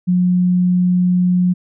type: tone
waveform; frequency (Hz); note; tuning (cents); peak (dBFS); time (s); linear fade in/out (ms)
sine; 180; F#3; -47; -11; 0.07-1.54; 20
effects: none